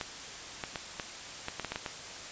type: clicks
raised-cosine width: 0.3 ms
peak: -18 dBFS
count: 10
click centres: 0.012 / 0.638 / 0.758 / 0.998 / 1.484 / 1.597 / 1.647 / 1.72 / 1.759 / 1.862 s
effects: white hiss -43 dBFS RMS until 2.31 s + resampled to 16000 Hz